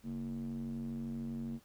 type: tone with band-pass filter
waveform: square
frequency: 46.25 Hz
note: F#1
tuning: in tune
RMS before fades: -40 dBFS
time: 0.03-1.6 s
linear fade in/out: 50 ms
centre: 210 Hz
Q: 8.6
effects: pink hiss -66 dBFS RMS until 1.64 s